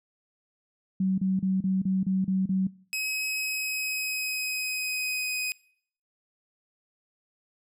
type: tone bursts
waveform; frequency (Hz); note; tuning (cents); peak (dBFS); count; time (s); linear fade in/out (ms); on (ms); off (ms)
sine; 189.2; F#3; +39; -22; 8; 1-2.671; 5; 180; 33
type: tone with pitch glide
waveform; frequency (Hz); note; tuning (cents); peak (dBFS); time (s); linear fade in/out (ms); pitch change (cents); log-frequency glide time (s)
sawtooth; 2549 to 2507; D#7 to D#7; +41 to +12; -25; 2.93-5.52; 0; -29; 3.32-5.31
effects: noise-tail reverb RT60 0.6 s tail -23 dB re dry